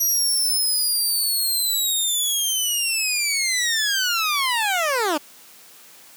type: linear sweep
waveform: 15% pulse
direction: down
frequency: 5800 to 278.5 Hz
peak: -13 dBFS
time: 0-5.18 s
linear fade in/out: 10 ms
effects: white hiss -47 dBFS RMS until 6.16 s + high-pass 150 Hz 12 dB/octave